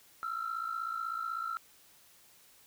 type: tone pair together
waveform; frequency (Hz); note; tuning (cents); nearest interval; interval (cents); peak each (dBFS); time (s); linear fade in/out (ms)
sine; 1311 / 1367.1; E6 / F6; -10 / -37; minor second; 73; -36 / -35; 0.23-1.57; 0
effects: tanh soft clip ceiling -29 dBFS + white hiss -61 dBFS RMS until 2.66 s